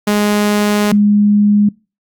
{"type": "tone pair in turn", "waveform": ["sawtooth", "sine"], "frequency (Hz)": [207.7, 206.5], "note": ["G#3", "G#3"], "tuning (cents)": [0, -10], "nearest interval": "unison", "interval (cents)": 10, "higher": "first", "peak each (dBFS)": -7, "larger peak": "neither", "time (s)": [[0.07, 0.92], [0.92, 1.69]], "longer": "first", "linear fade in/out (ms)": 5, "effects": ["noise-tail reverb RT60 0.3 s tail -24 dB re dry", "Opus 48 kbps"]}